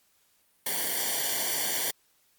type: noise with comb filter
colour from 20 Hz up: white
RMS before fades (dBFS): -29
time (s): 0.66-1.91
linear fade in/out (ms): 5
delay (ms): 0.77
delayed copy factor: -0.95
effects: white hiss -67 dBFS RMS until 2.38 s + Opus 48 kbps